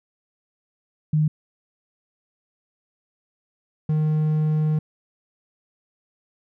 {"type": "tone pair in turn", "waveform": ["sine", "triangle"], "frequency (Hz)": [153.4, 154.18], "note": ["D#3", "D#3"], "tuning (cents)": [-24, -15], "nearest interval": "unison", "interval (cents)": 9, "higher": "second", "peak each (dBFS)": -16, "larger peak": "neither", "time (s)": [[1.13, 1.28], [3.89, 4.79]], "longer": "second", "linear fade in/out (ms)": 5, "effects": []}